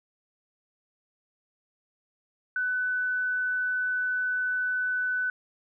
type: tone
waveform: sine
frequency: 1499 Hz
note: F#6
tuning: 22 cents sharp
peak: -25 dBFS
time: 2.56-5.3 s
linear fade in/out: 2 ms
effects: none